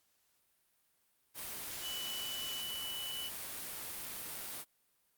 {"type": "tone in noise", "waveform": "sine", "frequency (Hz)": 2973, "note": "F#7", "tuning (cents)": 8, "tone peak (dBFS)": -40, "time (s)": [1.81, 3.31], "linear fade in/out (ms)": 50, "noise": "white", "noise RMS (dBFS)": -43, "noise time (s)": [1.34, 4.65], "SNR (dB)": 0, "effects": ["white hiss -75 dBFS RMS until 5.17 s", "Opus 48 kbps"]}